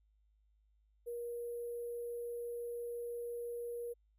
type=tone with sample-and-hold; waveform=sine; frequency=475.9 Hz; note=A#4; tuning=36 cents sharp; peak=-39 dBFS; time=1.06-3.94 s; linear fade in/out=20 ms; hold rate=11025 Hz; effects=added 52 Hz sine -69 dBFS peak until 4.18 s